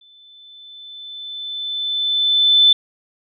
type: tone with exponential growth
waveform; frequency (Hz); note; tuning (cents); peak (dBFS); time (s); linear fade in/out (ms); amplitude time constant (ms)
sine; 3520; A7; 0; -7; 0.01-2.73; 5; 590
effects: none